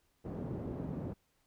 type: band-pass noise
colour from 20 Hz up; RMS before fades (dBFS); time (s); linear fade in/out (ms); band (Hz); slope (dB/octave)
pink; -40; 0.24-1.14; 20; 110 to 380; 12
effects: pink hiss -75 dBFS RMS until 1.46 s